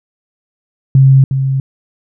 sine tone with echo, 134.4 Hz, C3, 47 cents sharp, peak -3 dBFS, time 0.95-1.24 s, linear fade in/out 2 ms, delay 360 ms, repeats 1, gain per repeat -8 dB, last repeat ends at 1.6 s, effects none

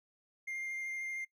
triangle tone with vibrato, 2109 Hz, C7, 13 cents sharp, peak -36 dBFS, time 0.47-1.25 s, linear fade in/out 10 ms, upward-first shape triangle, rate 13 Hz, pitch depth 12 cents each way, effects noise-tail reverb RT60 0.1 s tail -19 dB re dry

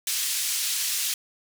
white band-pass noise, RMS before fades -27 dBFS, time 0.07-1.14 s, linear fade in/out 2 ms, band 2700 to 11000 Hz, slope 12 dB/octave, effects none

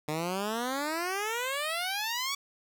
10% pulse exponential sweep, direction up, 148.6 to 1148 Hz, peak -22 dBFS, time 0.08-2.35 s, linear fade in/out 5 ms, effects none

